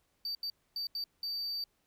triangle tone bursts at uneven times, 4622 Hz, D8, 28 cents flat, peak -33 dBFS, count 5, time 0.25-0.35 / 0.43-0.5 / 0.76-0.87 / 0.95-1.04 / 1.23-1.64 s, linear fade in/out 2 ms, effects pink hiss -75 dBFS RMS until 1.86 s

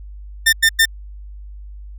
sawtooth tone bursts, 1801 Hz, A6, 40 cents sharp, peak -6 dBFS, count 3, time 0.46-0.856 s, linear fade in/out 10 ms, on 68 ms, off 96 ms, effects added 50 Hz sine -32 dBFS peak until 1.98 s

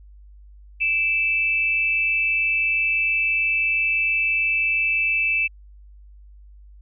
sine tone pair together, 2336 / 2637 Hz, D7 / E7, -10 / 0 cents, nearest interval major second, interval 210 cents, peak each -25 / -19 dBFS, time 0.8-5.48 s, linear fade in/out 20 ms, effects added 50 Hz sine -43 dBFS peak until 6.81 s

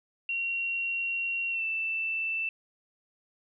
sine tone with pitch glide, 2744 to 2661 Hz, F7 to E7, -31 to +16 cents, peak -28 dBFS, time 0.29-2.49 s, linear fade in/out 2 ms, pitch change -53 cents, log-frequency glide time 1.5-1.64 s, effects none

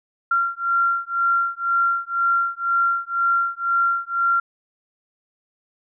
sine beating tone pair, 1376 / 1378 Hz, F6 / F6, -26 / -24 cents, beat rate 2 Hz, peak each -21 dBFS, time 0.31-4.4 s, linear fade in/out 5 ms, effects none

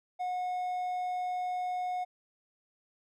triangle tone, 727 Hz, F#5, 31 cents flat, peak -29 dBFS, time 0.19-2.05 s, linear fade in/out 20 ms, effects none

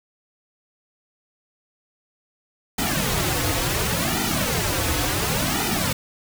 pink noise with flanger, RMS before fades -23 dBFS, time 2.78-5.93 s, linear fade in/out 5 ms, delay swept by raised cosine 1.8 to 5.1 ms, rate 0.7 Hz, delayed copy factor -0.95, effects none

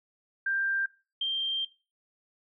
sine tone pair in turn, 1584 / 3168 Hz, G6 / G7, +18 / +18 cents, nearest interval octave, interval 1200 cents, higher second, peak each -26 / -26 dBFS, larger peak neither, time 0.46-0.86 / 1.21-1.65 s, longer second, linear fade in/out 5 ms, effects noise-tail reverb RT60 0.3 s tail -18 dB re dry

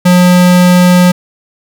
square tone, 179.3 Hz, F3, 46 cents sharp, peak -4 dBFS, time 0.05-1.12 s, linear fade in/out 10 ms, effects none

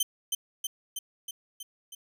15% pulse tone with echo, 3097 Hz, G7, 22 cents flat, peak -16 dBFS, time 0-0.03 s, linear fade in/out 5 ms, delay 320 ms, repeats 6, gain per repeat -3 dB, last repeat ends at 1.95 s, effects none

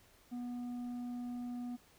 triangle tone with tanh clipping, 243.9 Hz, B3, 21 cents flat, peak -40 dBFS, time 0.31-1.77 s, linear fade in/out 20 ms, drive 10 dB, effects pink hiss -65 dBFS RMS until 1.98 s

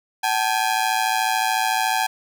sawtooth ring-modulated tone, 817 Hz, G#5, 29 cents flat, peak -12 dBFS, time 0.23-2.07 s, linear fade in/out 10 ms, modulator 56.9 Hz, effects none

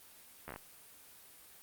slowing click train, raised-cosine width 0.5 ms, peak -28 dBFS, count 6, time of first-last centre 0.48-0.561 s, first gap 12 ms, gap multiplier 1.15, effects white hiss -57 dBFS RMS until 1.62 s + Opus 32 kbps

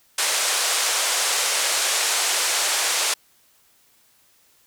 white band-pass noise, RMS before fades -22 dBFS, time 0.18-3.14 s, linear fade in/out 5 ms, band 470 to 9300 Hz, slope 24 dB/octave, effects white hiss -59 dBFS RMS until 4.66 s

